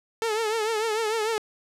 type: tone with vibrato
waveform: sawtooth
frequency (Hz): 440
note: A4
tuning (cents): 0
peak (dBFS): -20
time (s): 0.22-1.38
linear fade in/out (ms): 0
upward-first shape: triangle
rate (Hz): 6.7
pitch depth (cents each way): 95
effects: low-pass 10000 Hz 12 dB/octave